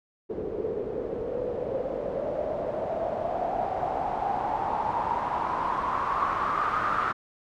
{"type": "noise with low-pass filter sweep", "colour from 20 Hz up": "white", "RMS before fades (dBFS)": -29, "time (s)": [0.29, 7.13], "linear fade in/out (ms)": 20, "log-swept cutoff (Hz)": [410, 1300], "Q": 7.2, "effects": []}